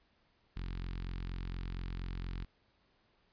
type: tone with notch filter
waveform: sawtooth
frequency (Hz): 44.26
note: F1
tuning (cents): +24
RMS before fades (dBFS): -40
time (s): 0.56-2.45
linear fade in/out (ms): 10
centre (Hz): 600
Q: 0.57
effects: pink hiss -72 dBFS RMS until 3.32 s + resampled to 11025 Hz